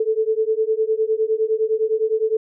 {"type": "beating tone pair", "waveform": "sine", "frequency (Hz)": [434.6, 444.4], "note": ["A4", "A4"], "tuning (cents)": [-21, 17], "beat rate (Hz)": 9.8, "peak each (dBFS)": -20, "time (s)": [0, 2.37], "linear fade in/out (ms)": 5, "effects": []}